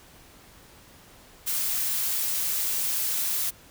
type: noise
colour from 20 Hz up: blue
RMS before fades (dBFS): -27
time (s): 1.46-3.51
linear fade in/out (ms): 20
effects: pink hiss -52 dBFS RMS until 3.7 s